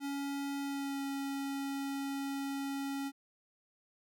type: tone with pitch glide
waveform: square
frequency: 280 to 276.3 Hz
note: C#4 to C#4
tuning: +18 to -6 cents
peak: -36 dBFS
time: 0-3.12 s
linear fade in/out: 50 ms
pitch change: -24 cents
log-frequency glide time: 0.61-1.03 s
effects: none